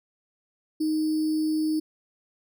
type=tone with sample-and-hold; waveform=sine; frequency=311.1 Hz; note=D#4; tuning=in tune; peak=-22 dBFS; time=0.8-1.8 s; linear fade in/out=10 ms; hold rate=4900 Hz; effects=none